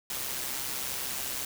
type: noise with amplitude modulation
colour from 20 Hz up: white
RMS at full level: -32 dBFS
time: 0.1-1.45 s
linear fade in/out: 2 ms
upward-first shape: sine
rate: 131 Hz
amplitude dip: 50%
effects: none